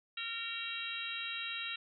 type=harmonic tone with a mistuned harmonic; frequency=459.7 Hz; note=A#4; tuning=24 cents flat; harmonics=3 / 4 / 5 / 6 / 7 / 8; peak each=-46 / -48 / -47 / -41 / -45 / -43 dBFS; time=0.17-1.76 s; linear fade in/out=5 ms; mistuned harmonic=8; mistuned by=+73 cents; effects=none